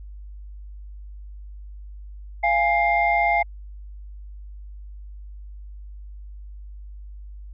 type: tone cluster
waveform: sine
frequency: 689 / 826 / 2109 Hz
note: F5 / G#5 / C7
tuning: -24 / -10 / +13 cents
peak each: -21 dBFS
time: 2.43-3.43 s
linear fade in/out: 10 ms
effects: tanh soft clip ceiling -8 dBFS + added 50 Hz sine -36 dBFS peak until 7.53 s